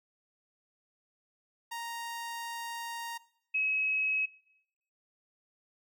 sawtooth / sine tone pair in turn, 932.3 / 2560 Hz, A#5 / D#7, 0 / +49 cents, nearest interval octave + perfect fourth, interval 1749 cents, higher second, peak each -33 / -27 dBFS, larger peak second, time 1.71-3.18 / 3.54-4.26 s, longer first, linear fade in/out 10 ms, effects noise-tail reverb RT60 0.8 s tail -21 dB re dry

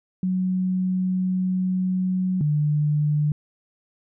sine tone pair in turn, 185 / 149.1 Hz, F#3 / D3, 0 / +27 cents, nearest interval major third, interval 373 cents, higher first, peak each -20 / -18 dBFS, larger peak second, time 0.23-2.41 / 2.41-3.32 s, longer first, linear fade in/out 2 ms, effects none

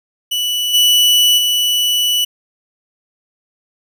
40% pulse tone with level steps, 2960 Hz, F#7, in tune, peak -15 / -8 / -12 dBFS, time 0.31-2.25 s, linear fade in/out 10 ms, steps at 0.73 / 1.37 s, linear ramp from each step 20 ms, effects none

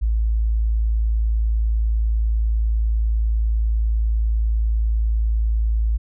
sine tone, 55 Hz, A1, in tune, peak -16 dBFS, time 0.01-5.98 s, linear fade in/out 20 ms, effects none

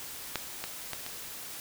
clicks, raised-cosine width 0.2 ms, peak -12 / -17 / -16 / -21 dBFS, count 4, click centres 0.357 / 0.64 / 0.933 / 1.064 s, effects white hiss -42 dBFS RMS until 1.6 s

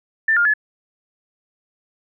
sine tone with pitch steps, 1780 / 1411 / 1711 Hz, A6 / F6 / A6, +20 / +17 / -49 cents, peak -13 dBFS, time 0.28-0.538 s, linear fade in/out 5 ms, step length 86 ms, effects none

